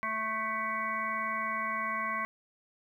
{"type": "harmonic tone with a mistuned harmonic", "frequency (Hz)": 219.8, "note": "A3", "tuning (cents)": -2, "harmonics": [1, 3, 5, 7, 9, 10], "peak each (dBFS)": [-44, -43, -33, -41, -36, -40], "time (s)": [0.03, 2.25], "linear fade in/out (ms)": 0, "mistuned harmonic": 10, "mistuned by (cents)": 34, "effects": ["11-bit"]}